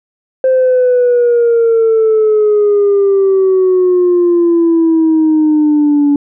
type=exponential sweep; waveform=sine; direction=down; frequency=523.3 to 285.5 Hz; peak=-5 dBFS; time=0.44-6.16 s; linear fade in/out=2 ms; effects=tanh soft clip ceiling -4 dBFS